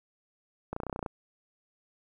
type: clicks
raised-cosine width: 1 ms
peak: -20 dBFS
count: 11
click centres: 0.73 / 0.764 / 0.802 / 0.834 / 0.867 / 0.897 / 0.928 / 0.961 / 0.992 / 1.028 / 1.062 s
effects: 10-bit